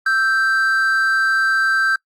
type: tone pair together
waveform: triangle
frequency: 1318.5 / 1567.1 Hz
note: E6 / G6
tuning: 0 / -1 cents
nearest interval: minor third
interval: 299 cents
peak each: -20 / -13 dBFS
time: 0.06-1.96 s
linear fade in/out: 5 ms
effects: noise-tail reverb RT60 0.1 s tail -24 dB re dry + Opus 48 kbps